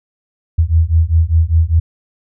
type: beating tone pair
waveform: sine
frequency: 79.4 / 84.4 Hz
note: D#2 / E2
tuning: +36 / +41 cents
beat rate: 5 Hz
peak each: -12 dBFS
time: 0.58-1.8 s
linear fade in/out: 10 ms
effects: none